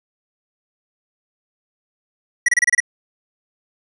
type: tone bursts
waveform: square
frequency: 1932 Hz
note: B6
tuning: 39 cents flat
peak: -12 dBFS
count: 7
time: 2.46-2.803 s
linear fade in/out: 5 ms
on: 25 ms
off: 28 ms
effects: resampled to 24000 Hz